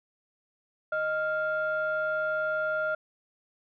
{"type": "tone pair together", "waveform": "sine", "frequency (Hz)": [622.3, 1397], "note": ["D#5", "F6"], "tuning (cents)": [0, 0], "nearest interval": "octave + major second", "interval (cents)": 1400, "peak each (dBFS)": -28, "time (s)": [0.92, 2.95], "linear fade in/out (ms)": 5, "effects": ["tanh soft clip ceiling -20 dBFS"]}